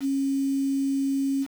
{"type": "tone with quantisation", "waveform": "sine", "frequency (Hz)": 273.4, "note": "C#4", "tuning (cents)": -24, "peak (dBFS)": -22, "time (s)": [0, 1.47], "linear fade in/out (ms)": 50, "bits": 7, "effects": []}